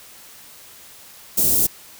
white band-stop noise, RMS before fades -17 dBFS, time 1.37-1.67 s, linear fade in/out 10 ms, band 360 to 8700 Hz, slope 12 dB/octave, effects white hiss -44 dBFS RMS until 1.99 s

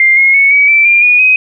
sine tone with pitch steps, 2100 / 2155 / 2212 / 2270 / 2330 / 2391 / 2454 / 2519 Hz, C7 / C#7 / C#7 / C#7 / D7 / D7 / D#7 / D#7, +6 / -49 / -4 / +41 / -14 / +30 / -25 / +21 cents, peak -4 dBFS, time 0-1.36 s, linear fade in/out 2 ms, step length 170 ms, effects none

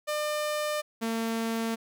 sawtooth tone pair in turn, 600 / 226.8 Hz, D5 / A#3, +37 / -47 cents, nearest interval octave + perfect fourth, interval 1684 cents, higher first, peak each -24 dBFS, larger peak neither, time 0.07-0.82 / 1.01-1.76 s, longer neither, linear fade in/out 20 ms, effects none

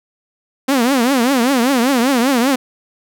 sawtooth tone with vibrato, 254.6 Hz, C4, 47 cents flat, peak -8 dBFS, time 0.68-2.56 s, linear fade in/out 10 ms, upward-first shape triangle, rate 5.1 Hz, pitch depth 220 cents each way, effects none

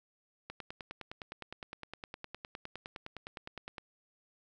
click train, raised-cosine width 0.3 ms, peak -26 dBFS, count 33, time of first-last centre 0.5-3.782 s, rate 9.75 Hz, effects none

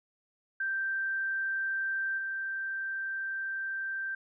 sine tone with level steps, 1568 Hz, G6, in tune, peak -29 / -32 dBFS, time 0.6-4.15 s, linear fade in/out 5 ms, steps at 2.17 s, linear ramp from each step 20 ms, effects none

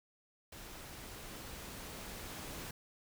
pink noise with level ramp, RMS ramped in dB -50 to -45 dBFS, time 0.52-2.71 s, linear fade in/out 5 ms, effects none

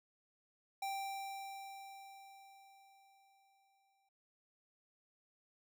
square tone with exponential decay, 784 Hz, G5, in tune, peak -38 dBFS, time 0.82-4.09 s, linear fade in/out 5 ms, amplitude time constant 710 ms, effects none

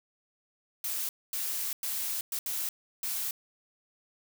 blue noise bursts at uneven times, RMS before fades -33 dBFS, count 6, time 0.84-1.09 / 1.33-1.73 / 1.83-2.21 / 2.32-2.39 / 2.46-2.69 / 3.03-3.31 s, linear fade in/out 2 ms, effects none

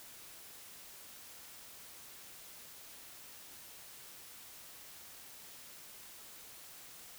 silence, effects white hiss -53 dBFS RMS until 7.18 s

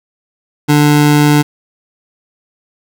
square tone pair together, 147.7 / 295.4 Hz, D3 / D4, +10 / +10 cents, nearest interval octave, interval 1200 cents, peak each -10 dBFS, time 0.68-1.43 s, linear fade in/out 20 ms, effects none

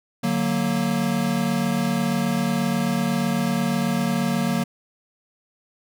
square chord, D augmented, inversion none, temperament equal, 146.83 / 185 / 233.1 Hz, D3 / F#3 / A#3, 0 / 0 / 0 cents, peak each -29 / -25 / -24 dBFS, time 0.23-4.64 s, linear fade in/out 10 ms, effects none

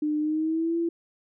sine tone with pitch glide, 301.6 to 336.6 Hz, D4 to E4, +46 to +36 cents, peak -23 dBFS, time 0.02-0.89 s, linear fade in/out 5 ms, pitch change +190 cents, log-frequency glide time 0.19-0.77 s, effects none

